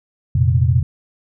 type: chord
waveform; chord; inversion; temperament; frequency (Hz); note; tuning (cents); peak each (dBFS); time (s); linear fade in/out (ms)
sine; F suspended fourth; none; equal; 87.31 / 116.54 / 130.81; F2 / Bb2 / C3; 0 / 0 / 0; -16; 0.35-0.83; 5
effects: none